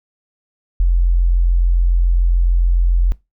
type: tone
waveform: sine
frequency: 43.51 Hz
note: F1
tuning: 6 cents flat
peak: -10 dBFS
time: 0.8-3.12 s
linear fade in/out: 0 ms
effects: noise-tail reverb RT60 0.2 s tail -20 dB re dry